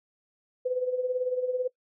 sine tone with tremolo, 504 Hz, B4, 35 cents sharp, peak -23 dBFS, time 0.65-1.68 s, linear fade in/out 10 ms, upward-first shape sine, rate 18 Hz, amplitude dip 65%, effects noise-tail reverb RT60 0.1 s tail -22 dB re dry

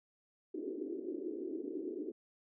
white band-pass noise, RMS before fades -41 dBFS, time 0.54-2.12 s, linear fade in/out 10 ms, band 290 to 390 Hz, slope 48 dB/octave, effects none

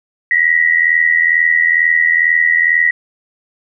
sine tone pair together, 1891.8 / 1974 Hz, A#6 / B6, +25 / -1 cents, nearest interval minor second, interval 74 cents, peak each -12 dBFS, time 0.31-2.91 s, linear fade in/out 2 ms, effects none

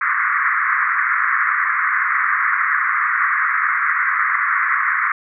pink band-pass noise, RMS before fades -18 dBFS, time 0.01-5.12 s, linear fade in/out 2 ms, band 1100 to 2100 Hz, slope 96 dB/octave, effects none

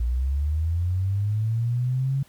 sine linear sweep, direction up, 57.1 to 138.59 Hz, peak -21 dBFS, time 0-2.23 s, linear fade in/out 5 ms, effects pink hiss -56 dBFS RMS until 2.28 s

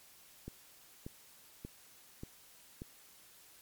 click train, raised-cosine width 3 ms, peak -30 dBFS, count 5, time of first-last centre 0.48-2.819 s, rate 1.71 Hz, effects white hiss -60 dBFS RMS until 3.61 s + MP3 96 kbps

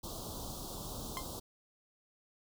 pink band-stop noise, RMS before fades -43 dBFS, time 0.03-1.4 s, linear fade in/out 10 ms, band 1200 to 3400 Hz, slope 48 dB/octave
sawtooth tone with exponential decay, 1046.5 Hz, C6, in tune, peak -30 dBFS, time 1.17-1.26 s, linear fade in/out 0 ms, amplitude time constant 19 ms
effects none

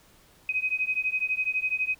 sine beating tone pair, 2513 / 2525 Hz, D#7 / D#7, +17 / +25 cents, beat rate 12 Hz, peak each -28 dBFS, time 0.49-1.95 s, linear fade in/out 2 ms, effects pink hiss -58 dBFS RMS until 1.99 s

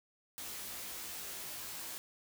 white noise with comb filter, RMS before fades -44 dBFS, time 0.38-1.98 s, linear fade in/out 0 ms, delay 18 ms, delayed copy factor +0.95, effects none

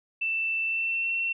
sine tone with pitch glide, 2664 to 2711 Hz, E7 to E7, +18 to +48 cents, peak -25 dBFS, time 0.21-1.33 s, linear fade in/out 10 ms, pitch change +30 cents, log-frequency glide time 0.65-1.1 s, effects none

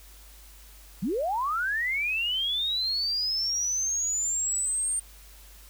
sine linear sweep, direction up, 157 to 8800 Hz, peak -25 dBFS, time 1.02-5 s, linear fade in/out 10 ms, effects added 50 Hz sine -49 dBFS peak until 5.69 s + white hiss -53 dBFS RMS until 5.69 s

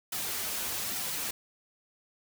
white noise with flanger, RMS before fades -34 dBFS, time 0.12-1.31 s, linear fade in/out 5 ms, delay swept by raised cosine 1.8 to 7.7 ms, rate 1.2 Hz, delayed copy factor -0.65, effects none

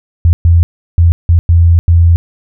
sine tone bursts at uneven times, 84.7 Hz, E2, 48 cents sharp, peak -3 dBFS, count 6, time 0.25-0.33 / 0.45-0.63 / 0.98-1.12 / 1.29-1.39 / 1.49-1.79 / 1.88-2.16 s, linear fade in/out 0 ms, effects none

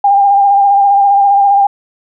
sine tone with vibrato, 800 Hz, G5, 35 cents sharp, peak -5 dBFS, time 0.04-1.67 s, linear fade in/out 5 ms, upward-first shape sine, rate 15 Hz, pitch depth 30 cents each way, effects none

